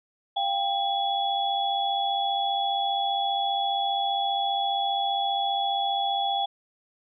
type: tone cluster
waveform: sine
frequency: 696 / 791 / 3382 Hz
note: F5 / G5 / G#7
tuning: -6 / +15 / +31 cents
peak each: -33 / -25 / -29 dBFS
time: 0.36-6.46 s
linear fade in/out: 10 ms
effects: none